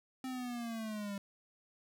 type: linear sweep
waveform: square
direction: down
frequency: 261.6 to 197 Hz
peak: -39 dBFS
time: 0.24-1.18 s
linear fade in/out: 2 ms
effects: none